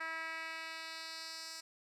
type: tone with band-pass filter sweep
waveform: 10% pulse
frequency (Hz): 323.8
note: E4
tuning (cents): -31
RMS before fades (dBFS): -44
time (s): 0-1.61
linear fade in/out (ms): 10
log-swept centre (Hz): 1800 to 6100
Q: 1.8
effects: none